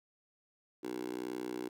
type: tone with high-pass filter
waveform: 10% pulse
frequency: 61.74 Hz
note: B1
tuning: in tune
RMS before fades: -40 dBFS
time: 0.83-1.69 s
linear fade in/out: 10 ms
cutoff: 340 Hz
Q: 3.6
effects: none